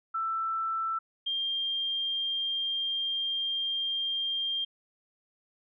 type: tone pair in turn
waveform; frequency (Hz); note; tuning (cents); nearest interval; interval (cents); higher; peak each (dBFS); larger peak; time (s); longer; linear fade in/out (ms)
sine; 1329 / 3196; E6 / G7; +14 / +33; octave + minor third; 1519; second; -28; neither; 0.14-0.99 / 1.26-4.65; second; 10
effects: none